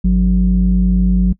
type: tone pair together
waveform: sine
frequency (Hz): 51.38 / 183.1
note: G#1 / F#3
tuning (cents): -18 / -18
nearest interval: octave + minor seventh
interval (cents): 2200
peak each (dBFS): -11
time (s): 0.04-1.33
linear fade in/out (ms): 10
effects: noise-tail reverb RT60 0.1 s tail -23 dB re dry + tanh soft clip ceiling -4 dBFS